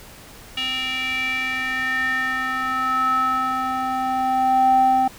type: tone with band-pass filter sweep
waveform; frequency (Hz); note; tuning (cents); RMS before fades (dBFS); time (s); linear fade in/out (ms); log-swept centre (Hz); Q
square; 259.6; C4; -13; -21; 0.57-5.08; 5; 2900 to 700; 5.9
effects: pink hiss -43 dBFS RMS until 5.18 s